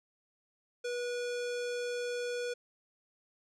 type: tone with low-pass filter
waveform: square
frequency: 486.2 Hz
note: B4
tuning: 27 cents flat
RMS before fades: -36 dBFS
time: 0.84-2.54 s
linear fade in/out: 10 ms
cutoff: 6800 Hz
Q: 1.1
effects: none